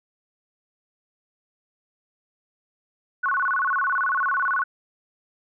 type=tone with vibrato; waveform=sine; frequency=1273 Hz; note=D#6; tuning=39 cents sharp; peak=-20 dBFS; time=3.23-4.64 s; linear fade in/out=10 ms; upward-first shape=square; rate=18 Hz; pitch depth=260 cents each way; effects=none